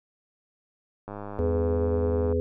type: click train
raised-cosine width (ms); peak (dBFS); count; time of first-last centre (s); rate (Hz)
1; -23; 128; 1.08-2.325; 102
type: harmonic tone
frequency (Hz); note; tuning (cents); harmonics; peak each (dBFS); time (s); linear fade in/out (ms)
83.3; E2; +19; 1 / 3 / 5 / 6; -26 / -31 / -27 / -29; 1.39-2.4; 0
effects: none